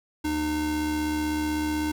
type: tone pair together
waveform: square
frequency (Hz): 76 / 304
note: D#2 / D#4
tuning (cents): -40 / -40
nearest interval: 2 octaves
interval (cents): 2400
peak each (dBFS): -35 / -26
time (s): 0.24-1.92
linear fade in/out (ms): 10
effects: none